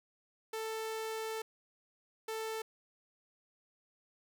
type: tone bursts at uneven times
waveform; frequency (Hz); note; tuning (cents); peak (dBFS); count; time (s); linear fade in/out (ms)
sawtooth; 442.3; A4; +9; -33; 2; 0.53-1.42 / 2.28-2.62; 5
effects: none